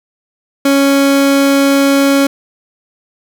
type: tone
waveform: 30% pulse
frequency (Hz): 277.2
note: C#4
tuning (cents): 0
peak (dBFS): -5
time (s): 0.65-2.27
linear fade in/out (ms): 5
effects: none